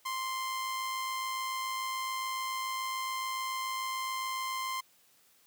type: tone with amplitude modulation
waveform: sawtooth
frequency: 1046.5 Hz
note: C6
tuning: in tune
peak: -28 dBFS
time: 0.05-4.81 s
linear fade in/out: 10 ms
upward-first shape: sine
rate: 107 Hz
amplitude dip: 30%
effects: white hiss -65 dBFS RMS until 5.46 s + high-pass 100 Hz 12 dB/octave